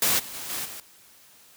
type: noise with level steps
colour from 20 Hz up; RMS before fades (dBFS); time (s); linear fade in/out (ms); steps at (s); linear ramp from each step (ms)
white; -22 / -39 / -36 / -31 / -39; 0.02-0.8; 2; 0.18 / 0.33 / 0.49 / 0.64; 20
effects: white hiss -54 dBFS RMS until 1.56 s + high-pass 60 Hz 12 dB/octave